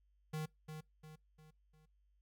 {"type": "tone with echo", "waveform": "square", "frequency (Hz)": 155.3, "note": "D#3", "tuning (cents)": -3, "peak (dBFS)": -39, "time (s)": [0.33, 0.46], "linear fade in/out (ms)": 10, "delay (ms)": 350, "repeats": 4, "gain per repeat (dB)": -7, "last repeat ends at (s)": 1.86, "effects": ["noise-tail reverb RT60 0.2 s tail -24 dB re dry", "added 50 Hz sine -70 dBFS peak until 2.21 s"]}